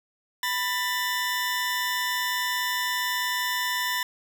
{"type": "tone pair together", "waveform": "20% pulse", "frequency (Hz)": [987.8, 1780.5], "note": ["B5", "A6"], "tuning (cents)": [0, 20], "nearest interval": "minor seventh", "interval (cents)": 1020, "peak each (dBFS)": -23, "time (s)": [0.43, 4.03], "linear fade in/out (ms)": 2, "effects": []}